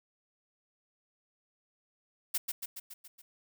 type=noise with echo; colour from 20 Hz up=blue; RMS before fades=-30 dBFS; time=2.34-2.38 s; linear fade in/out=10 ms; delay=140 ms; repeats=6; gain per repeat=-4 dB; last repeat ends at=3.22 s; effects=none